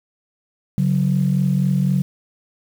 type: tone pair together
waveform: sine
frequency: 141.06 / 185 Hz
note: C#3 / F#3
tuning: +31 / 0 cents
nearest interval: perfect fourth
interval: 469 cents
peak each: -17 dBFS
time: 0.78-2.02 s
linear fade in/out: 0 ms
effects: tanh soft clip ceiling -8 dBFS + 7-bit